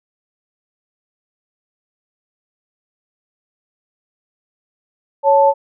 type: tone pair together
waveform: sine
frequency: 556 / 880 Hz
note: C#5 / A5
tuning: +5 / 0 cents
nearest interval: minor sixth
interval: 795 cents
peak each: -11 / -11 dBFS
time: 5.23-5.54 s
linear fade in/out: 50 ms
effects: none